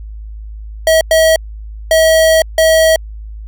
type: tone bursts at uneven times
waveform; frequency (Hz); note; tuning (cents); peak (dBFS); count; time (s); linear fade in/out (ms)
square; 642; E5; -46; -7; 4; 0.87-1.01 / 1.11-1.36 / 1.91-2.42 / 2.58-2.96; 2
effects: added 53 Hz sine -25 dBFS peak until 3.47 s